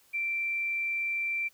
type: tone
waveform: sine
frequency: 2349 Hz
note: D7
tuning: in tune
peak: -28 dBFS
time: 0.13-1.49 s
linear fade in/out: 20 ms
effects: white hiss -63 dBFS RMS until 1.53 s